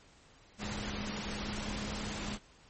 sine tone in noise, 208 Hz, G#3, 3 cents sharp, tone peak -41 dBFS, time 0.58-2.39 s, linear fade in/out 50 ms, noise pink, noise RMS -39 dBFS, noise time 0.58-2.39 s, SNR -5 dB, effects pink hiss -61 dBFS RMS until 2.69 s + MP3 32 kbps

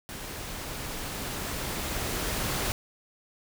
pink noise with level ramp, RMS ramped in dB -39 to -29 dBFS, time 0.09-2.72 s, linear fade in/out 0 ms, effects none

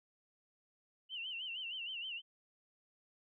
sine tone with vibrato, 2901 Hz, F#7, 35 cents flat, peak -40 dBFS, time 1.09-2.22 s, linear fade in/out 50 ms, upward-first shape sine, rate 6.4 Hz, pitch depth 130 cents each way, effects none

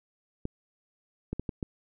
clicks, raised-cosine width 3 ms, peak -19 dBFS, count 5, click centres 0.454 / 1.33 / 1.396 / 1.492 / 1.628 s, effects none

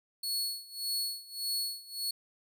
sawtooth tone with tremolo, 4380 Hz, C#8, 22 cents flat, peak -27 dBFS, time 0.23-2.11 s, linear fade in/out 5 ms, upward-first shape sine, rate 1.7 Hz, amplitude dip 90%, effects none

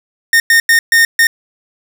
45% pulse tone bursts at uneven times, 1834 Hz, A#6, 29 cents flat, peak -6 dBFS, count 5, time 0.33-0.4 / 0.5-0.6 / 0.69-0.79 / 0.92-1.05 / 1.19-1.27 s, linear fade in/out 2 ms, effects none

